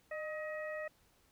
harmonic tone with a mistuned harmonic, 632 Hz, D#5, 27 cents sharp, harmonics 1 / 2 / 3 / 4, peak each -40 / -50 / -44 / -55 dBFS, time 0.11-0.88 s, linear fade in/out 5 ms, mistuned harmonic 1, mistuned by -54 cents, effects pink hiss -70 dBFS RMS until 1.31 s

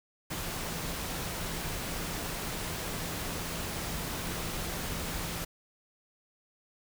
sine tone in noise, 167.9 Hz, E3, 32 cents sharp, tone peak -44 dBFS, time 0.3-5.45 s, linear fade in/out 10 ms, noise pink, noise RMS -36 dBFS, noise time 0.3-5.45 s, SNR -11 dB, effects none

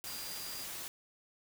sine tone in noise, 4800 Hz, D8, 37 cents sharp, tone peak -46 dBFS, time 0.07-0.64 s, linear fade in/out 0 ms, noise white, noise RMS -43 dBFS, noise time 0.04-0.88 s, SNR -6 dB, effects none

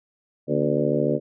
harmonic tone with a mistuned harmonic, 73.42 Hz, D2, in tune, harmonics 2 / 3 / 4 / 5 / 6 / 7 / 8, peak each -27 / -27 / -27 / -27 / -27 / -27 / -27 dBFS, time 0.47-1.2 s, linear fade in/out 50 ms, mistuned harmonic 3, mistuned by +100 cents, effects none

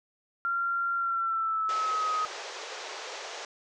sine tone with pitch glide, 1380 to 1258.2 Hz, F6 to D#6, -21 to +19 cents, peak -26 dBFS, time 0.45-2.25 s, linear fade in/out 0 ms, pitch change -160 cents, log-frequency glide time 0.96-2.13 s
pink band-pass noise, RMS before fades -40 dBFS, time 1.69-3.45 s, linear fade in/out 2 ms, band 400 to 6900 Hz, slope 48 dB/octave
effects none

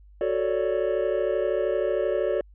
triangle chord, D major seventh, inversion first, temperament equal, 370 / 440 / 554.4 / 587.3 Hz, F#4 / A4 / C#5 / D5, 0 / 0 / 0 / 0 cents, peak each -26 dBFS, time 0.21-2.41 s, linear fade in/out 2 ms, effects added 50 Hz sine -48 dBFS peak until 2.54 s + resampled to 8000 Hz

